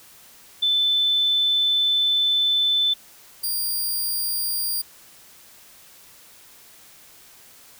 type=tone pair in turn; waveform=sine / 5% pulse; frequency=3520 / 4785 Hz; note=A7 / D8; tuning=0 / +32 cents; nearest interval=perfect fourth; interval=532 cents; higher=second; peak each=-17 / -16 dBFS; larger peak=second; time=0.62-2.94 / 3.43-4.82 s; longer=first; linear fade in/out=10 ms; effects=white hiss -49 dBFS RMS until 7.79 s